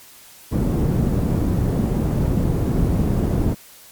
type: low-pass noise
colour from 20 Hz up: white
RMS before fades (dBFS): -19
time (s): 0.51-3.55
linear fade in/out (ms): 20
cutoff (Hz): 210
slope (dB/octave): 12
effects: white hiss -45 dBFS RMS until 3.91 s + MP3 96 kbps